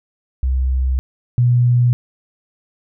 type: tone pair in turn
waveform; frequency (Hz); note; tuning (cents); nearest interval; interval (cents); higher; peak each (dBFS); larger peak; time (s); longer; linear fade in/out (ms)
sine; 64.7 / 122.14; C2 / B2; -19 / -19; major seventh; 1100; second; -14 / -10; second; 0.43-0.99 / 1.38-1.93; first; 0
effects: none